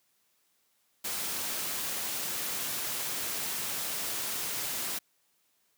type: noise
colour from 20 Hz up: white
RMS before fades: -34 dBFS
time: 1.04-4.99 s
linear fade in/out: 10 ms
effects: white hiss -72 dBFS RMS until 5.77 s + high-pass 100 Hz 12 dB/octave